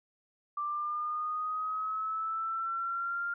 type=linear sweep; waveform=sine; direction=up; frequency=1174.7 to 1401 Hz; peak=-31 dBFS; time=0.57-3.34 s; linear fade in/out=5 ms; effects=none